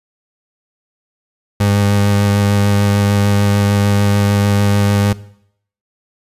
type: tone with vibrato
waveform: 30% pulse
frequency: 101.5 Hz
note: G#2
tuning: 39 cents flat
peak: -8 dBFS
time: 1.6-5.13 s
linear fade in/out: 5 ms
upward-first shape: triangle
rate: 6.7 Hz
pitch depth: 15 cents each way
effects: noise-tail reverb RT60 0.7 s tail -19 dB re dry + resampled to 32000 Hz